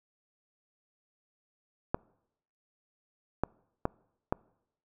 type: clicks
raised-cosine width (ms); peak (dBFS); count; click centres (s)
1; -13; 4; 1.945 / 3.436 / 3.854 / 4.325
effects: noise-tail reverb RT60 0.8 s tail -26 dB re dry